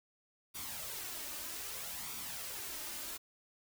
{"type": "noise with flanger", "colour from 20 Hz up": "white", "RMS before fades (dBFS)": -43, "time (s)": [0.54, 3.18], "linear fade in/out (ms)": 20, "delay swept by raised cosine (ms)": [0.85, 3.35], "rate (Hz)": 0.63, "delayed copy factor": 0.55, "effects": []}